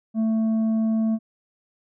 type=tone with tanh clipping; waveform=sine; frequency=221.8 Hz; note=A3; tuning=14 cents sharp; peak=-20 dBFS; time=0.14-1.19 s; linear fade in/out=50 ms; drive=5 dB; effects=none